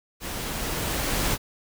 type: noise with level ramp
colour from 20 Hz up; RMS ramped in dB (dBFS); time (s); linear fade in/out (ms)
pink; -33 to -24; 0.2-1.38; 50
effects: none